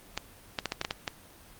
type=clicks; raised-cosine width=0.2 ms; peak=-12 dBFS; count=8; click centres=0.176 / 0.588 / 0.657 / 0.721 / 0.814 / 0.849 / 0.909 / 1.078 s; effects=pink hiss -53 dBFS RMS until 1.59 s + Opus 24 kbps